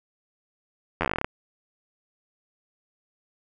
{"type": "slowing click train", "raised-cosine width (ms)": 0.5, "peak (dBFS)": -9, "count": 13, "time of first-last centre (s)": [1.01, 1.245], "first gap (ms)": 11, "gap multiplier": 1.1, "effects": []}